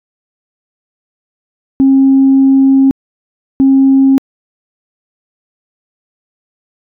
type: tone bursts at uneven times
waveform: sine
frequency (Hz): 269.4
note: C#4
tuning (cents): -49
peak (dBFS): -3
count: 2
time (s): 1.8-2.91 / 3.6-4.18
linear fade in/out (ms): 0
effects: tanh soft clip ceiling 0 dBFS